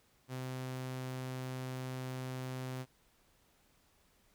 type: tone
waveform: sawtooth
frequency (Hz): 129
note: C3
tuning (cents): -24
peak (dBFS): -35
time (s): 0.28-2.86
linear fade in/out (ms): 50
effects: pink hiss -70 dBFS RMS until 4.34 s